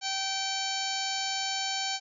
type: harmonic tone with a mistuned harmonic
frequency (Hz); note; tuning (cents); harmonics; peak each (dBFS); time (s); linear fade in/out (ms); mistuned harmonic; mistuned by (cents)
776; G5; -18; 1 / 2 / 3 / 4 / 5 / 6 / 7 / 8 / 9; -35 / -40 / -39 / -37 / -40 / -35 / -39 / -41 / -40; 0.01-2; 50; 6; -71
effects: none